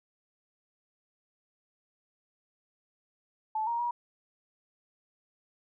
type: tone with pitch steps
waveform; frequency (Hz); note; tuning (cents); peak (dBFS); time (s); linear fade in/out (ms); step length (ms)
sine; 870 / 938 / 957; A5 / A#5 / A#5; -20 / +11 / +45; -28; 3.55-3.91; 5; 120
effects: none